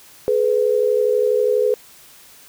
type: tone pair together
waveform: sine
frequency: 425.4 / 497.6 Hz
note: G#4 / B4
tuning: +42 / +13 cents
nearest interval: minor third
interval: 271 cents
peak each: -17 dBFS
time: 0.28-1.74 s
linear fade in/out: 0 ms
effects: white hiss -46 dBFS RMS until 2.48 s